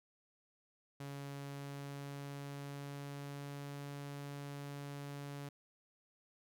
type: tone with pitch glide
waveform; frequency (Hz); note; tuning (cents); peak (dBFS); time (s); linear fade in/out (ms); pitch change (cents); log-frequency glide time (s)
sawtooth; 140.6 to 142.23; C#3 to C#3; +25 to +45; -40; 1-5.49; 5; +20; 1.37-3.86
effects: none